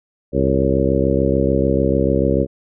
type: harmonic tone with a mistuned harmonic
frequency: 66.8 Hz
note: C2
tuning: 36 cents sharp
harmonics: 1 / 2 / 3 / 4 / 5 / 6 / 7 / 8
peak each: -22 / -22 / -22 / -22 / -22 / -22 / -22 / -22 dBFS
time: 0.32-2.47 s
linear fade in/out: 50 ms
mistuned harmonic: 8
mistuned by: +61 cents
effects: none